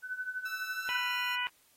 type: tone with tremolo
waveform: sine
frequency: 1506 Hz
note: F#6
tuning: 30 cents sharp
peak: -31 dBFS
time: 0.02-1.04 s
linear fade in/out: 50 ms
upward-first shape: triangle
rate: 12 Hz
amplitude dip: 85%
type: tone with pitch glide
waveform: 15% pulse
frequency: 1318.5 to 1380.1 Hz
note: E6 to F6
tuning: 0 to -21 cents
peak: -35 dBFS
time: 0.45-1.36 s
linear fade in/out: 10 ms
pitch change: +79 cents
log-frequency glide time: 0.72-1.24 s
type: harmonic tone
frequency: 493.3 Hz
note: B4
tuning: 2 cents flat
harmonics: 2 / 3 / 4 / 5 / 6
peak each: -37 / -37 / -37 / -37 / -37 dBFS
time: 0.89-1.47 s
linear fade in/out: 0 ms
effects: white hiss -66 dBFS RMS until 1.76 s + AAC 48 kbps